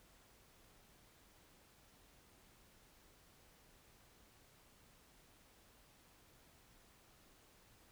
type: silence
effects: pink hiss -67 dBFS RMS until 7.91 s